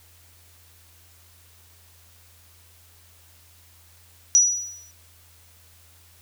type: tone with exponential decay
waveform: sine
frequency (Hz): 5860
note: F#8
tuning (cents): -18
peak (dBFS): -10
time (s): 4.35-4.91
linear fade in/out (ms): 0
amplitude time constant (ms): 120
effects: added 85 Hz sine -55 dBFS peak until 6.21 s + white hiss -55 dBFS RMS until 6.21 s